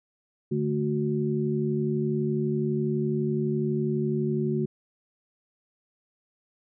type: tone cluster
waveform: sine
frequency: 146.2 / 218.2 / 367.4 Hz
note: D3 / A3 / F#4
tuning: -7 / -14 / -12 cents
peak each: -28 dBFS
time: 0.51-4.66 s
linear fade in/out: 10 ms
effects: none